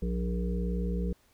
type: harmonic tone with a mistuned harmonic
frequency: 58.7 Hz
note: A#1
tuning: 13 cents sharp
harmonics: 1 / 3 / 5 / 7 / 8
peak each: -30 / -32 / -45 / -41 / -40 dBFS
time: 0.02-1.13 s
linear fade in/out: 5 ms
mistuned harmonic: 3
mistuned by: +33 cents
effects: pink hiss -66 dBFS RMS until 1.33 s